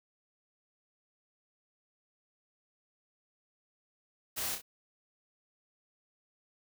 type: noise with echo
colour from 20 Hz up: white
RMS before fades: -36 dBFS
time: 4.36-4.56 s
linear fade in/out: 20 ms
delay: 30 ms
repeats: 2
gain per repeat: -6 dB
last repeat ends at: 4.62 s
effects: none